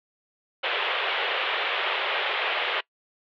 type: band-pass noise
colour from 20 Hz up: white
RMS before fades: -27 dBFS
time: 0.63-2.81 s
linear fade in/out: 10 ms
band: 400 to 3400 Hz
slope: 48 dB/octave
effects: noise-tail reverb RT60 0.1 s tail -23 dB re dry